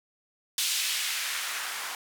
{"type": "noise with band-pass filter sweep", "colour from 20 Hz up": "blue", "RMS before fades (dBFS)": -31, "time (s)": [0.58, 1.95], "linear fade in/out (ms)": 2, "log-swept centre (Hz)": [3600, 1000], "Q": 1.1, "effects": []}